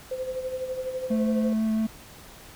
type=tone with tremolo; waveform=sine; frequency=515 Hz; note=C5; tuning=28 cents flat; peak=-26 dBFS; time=0.11-1.53 s; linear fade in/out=5 ms; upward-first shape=sine; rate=12 Hz; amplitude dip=60%
type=tone with vibrato; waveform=triangle; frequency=219.6 Hz; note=A3; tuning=3 cents flat; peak=-20 dBFS; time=1.1-1.87 s; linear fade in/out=10 ms; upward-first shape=triangle; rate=6 Hz; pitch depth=12 cents each way
effects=pink hiss -47 dBFS RMS until 2.55 s